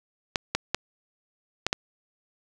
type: clicks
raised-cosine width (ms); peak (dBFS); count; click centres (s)
0.2; -6; 5; 0.358 / 0.55 / 0.746 / 1.666 / 1.729
effects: none